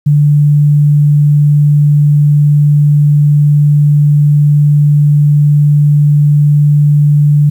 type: tone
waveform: sine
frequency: 146.83 Hz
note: D3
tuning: in tune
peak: -4 dBFS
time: 0.06-7.5 s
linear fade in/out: 10 ms
effects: 7-bit